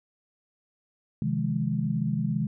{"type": "chord", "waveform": "sine", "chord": "F minor seventh", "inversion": "second", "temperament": "just", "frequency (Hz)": [130.96, 157.15, 174.61, 209.5], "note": ["C3", "Eb3", "F3", "Ab3"], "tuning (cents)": [2, 18, 0, 15], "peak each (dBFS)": [-30, -29, -33, -29], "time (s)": [1.22, 2.47], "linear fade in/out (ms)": 2, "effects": []}